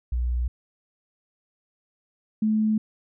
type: tone pair in turn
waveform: sine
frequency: 60.7 / 216.3 Hz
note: B1 / A3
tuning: -29 / -29 cents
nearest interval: octave + minor seventh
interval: 2200 cents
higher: second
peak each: -22 / -19 dBFS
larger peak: second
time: 0.12-0.48 / 2.42-2.78 s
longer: neither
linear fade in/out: 5 ms
effects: none